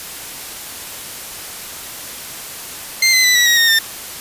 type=tone with pitch steps; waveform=20% pulse; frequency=2093 / 2042 / 1991.6 / 1942.7 / 1895.1 / 1848.6 / 1803.2 Hz; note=C7 / C7 / B6 / B6 / A#6 / A#6 / A6; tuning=0 / -43 / +14 / -29 / +28 / -15 / +42 cents; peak=-5 dBFS; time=3.02-3.79 s; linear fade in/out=5 ms; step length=110 ms; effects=white hiss -30 dBFS RMS until 4.2 s + resampled to 32000 Hz